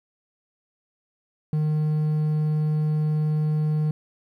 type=tone; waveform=triangle; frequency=153.1 Hz; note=D#3; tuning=28 cents flat; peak=-18 dBFS; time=1.53-3.91 s; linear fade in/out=2 ms; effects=10-bit